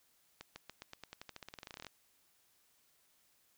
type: accelerating click train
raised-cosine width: 0.2 ms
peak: -29 dBFS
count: 23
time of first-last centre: 0.41-1.867 s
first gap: 150 ms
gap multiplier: 0.91
effects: white hiss -72 dBFS RMS until 3.57 s